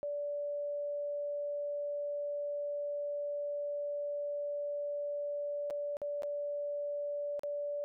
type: tone with dropouts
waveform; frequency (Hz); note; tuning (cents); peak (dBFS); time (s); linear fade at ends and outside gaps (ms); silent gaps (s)
sine; 580; D5; -22; -34; 0.03-7.84; 0; 5.701-5.707 / 5.969-6.017 / 6.222-6.233 / 7.394-7.434
effects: none